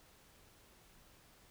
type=silence; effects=pink hiss -64 dBFS RMS until 1.5 s